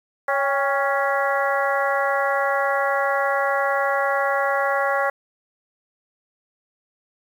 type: harmonic tone with a mistuned harmonic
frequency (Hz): 278.3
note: C#4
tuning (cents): +7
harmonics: 2 / 3 / 4 / 5 / 6 / 7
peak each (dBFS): -23 / -25 / -26 / -27 / -28 / -28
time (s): 0.28-5.1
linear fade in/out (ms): 5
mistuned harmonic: 3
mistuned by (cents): -57
effects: 8-bit